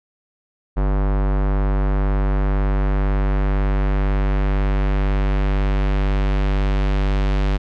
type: tone with low-pass filter sweep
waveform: square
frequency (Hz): 49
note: G1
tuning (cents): 0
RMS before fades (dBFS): -18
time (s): 0.76-7.58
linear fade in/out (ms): 20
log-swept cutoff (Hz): 1200 to 3600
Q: 1
effects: none